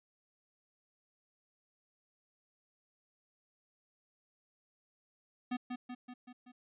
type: tone with echo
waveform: square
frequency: 248.4 Hz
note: B3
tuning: 10 cents sharp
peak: -34 dBFS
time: 5.51-5.57 s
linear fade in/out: 10 ms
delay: 190 ms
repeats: 5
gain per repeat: -4 dB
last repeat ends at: 6.52 s
effects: resampled to 8000 Hz